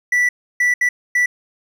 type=tone bursts at uneven times; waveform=triangle; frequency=1964 Hz; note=B6; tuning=10 cents flat; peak=-11 dBFS; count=4; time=0.12-0.29 / 0.6-0.74 / 0.81-0.89 / 1.15-1.26 s; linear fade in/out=5 ms; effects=none